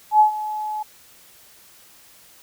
sine tone with ADSR envelope, 853 Hz, G#5, 46 cents sharp, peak -8 dBFS, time 0.11-0.83 s, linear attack 88 ms, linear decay 110 ms, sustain -16 dB, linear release 8 ms, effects white hiss -50 dBFS RMS until 2.42 s

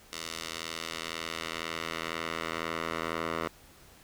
10% pulse tone with band-pass filter sweep, 82 Hz, E2, 9 cents flat, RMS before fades -36 dBFS, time 0.13-3.48 s, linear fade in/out 0 ms, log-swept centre 5100 to 1200 Hz, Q 0.78, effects pink hiss -56 dBFS RMS until 4.03 s

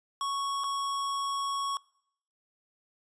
square tone with dropouts, 1108.7 Hz, C#6, in tune, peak -30 dBFS, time 0.21-1.77 s, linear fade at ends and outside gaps 1 ms, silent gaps 0.637-0.641 s, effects noise-tail reverb RT60 0.7 s tail -24 dB re dry + resampled to 22050 Hz

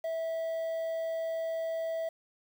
triangle tone with quantisation, 653 Hz, E5, 17 cents flat, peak -29 dBFS, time 0.04-2.09 s, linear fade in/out 5 ms, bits 9, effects none

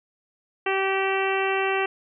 harmonic tone, 386.5 Hz, G4, 24 cents flat, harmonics 1 / 2 / 3 / 4 / 5 / 6 / 7 / 8, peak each -25 / -28 / -31 / -32 / -31 / -33 / -30 / -40 dBFS, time 0.66-1.86 s, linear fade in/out 5 ms, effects none

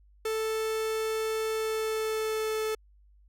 45% pulse tone with pitch glide, 440 to 435.7 Hz, A4 to A4, 0 to -17 cents, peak -28 dBFS, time 0.25-2.75 s, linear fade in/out 5 ms, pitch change -17 cents, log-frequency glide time 1.53-2.62 s, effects added 50 Hz sine -56 dBFS peak until 3.28 s

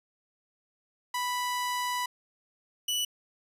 sawtooth tone pair in turn, 987.8 / 2960 Hz, B5 / F#7, 0 / 0 cents, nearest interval octave + perfect fifth, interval 1900 cents, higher second, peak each -25 / -24 dBFS, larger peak second, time 1.14-2.06 / 2.88-3.05 s, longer first, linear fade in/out 5 ms, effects resampled to 32000 Hz

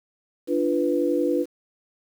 sine chord, B diminished, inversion first, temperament equal with one note detuned, 293.7 / 344.6 / 493.9 Hz, D4 / F4 / B4, 0 / -23 / 0 cents, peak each -24 dBFS, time 0.47-1.46 s, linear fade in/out 50 ms, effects 8-bit

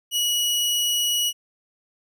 sawtooth tone, 2918 Hz, F#7, 25 cents flat, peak -17 dBFS, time 0.11-1.33 s, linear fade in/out 50 ms, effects none

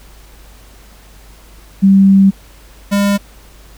sine / square tone pair in turn, 194.7 / 201.4 Hz, G3 / G3, -12 / +47 cents, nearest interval minor second, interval 59 cents, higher second, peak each -4 / -11 dBFS, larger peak first, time 1.82-2.31 / 2.91-3.18 s, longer first, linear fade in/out 20 ms, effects added 50 Hz sine -39 dBFS peak until 3.77 s + pink hiss -44 dBFS RMS until 3.77 s

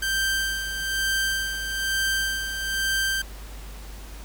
sawtooth tone with tremolo, 1568 Hz, G6, in tune, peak -18 dBFS, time 0.02-3.22 s, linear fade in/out 5 ms, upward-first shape sine, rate 1.1 Hz, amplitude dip 55%, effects added 50 Hz sine -37 dBFS peak until 4.24 s + pink hiss -45 dBFS RMS until 4.24 s

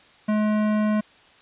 sine tone with hard clipping, 212.7 Hz, G#3, 42 cents sharp, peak -21 dBFS, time 0.28-1.01 s, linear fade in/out 10 ms, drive 16 dB, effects white hiss -53 dBFS RMS until 1.41 s + resampled to 8000 Hz

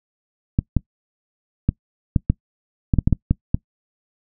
clicks, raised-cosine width 5 ms, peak -3 dBFS, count 11, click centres 0.589 / 0.767 / 1.69 / 2.162 / 2.3 / 2.938 / 2.987 / 3.075 / 3.127 / 3.31 / 3.545 s, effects noise-tail reverb RT60 0.1 s tail -23 dB re dry

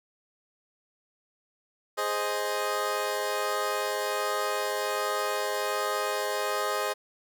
20% pulse chord, Ab major, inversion none, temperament equal, 415.3 / 523.3 / 622.3 Hz, Ab4 / C5 / Eb5, 0 / 0 / 0 cents, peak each -27 / -27 / -27 dBFS, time 1.97-6.94 s, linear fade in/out 20 ms, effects none

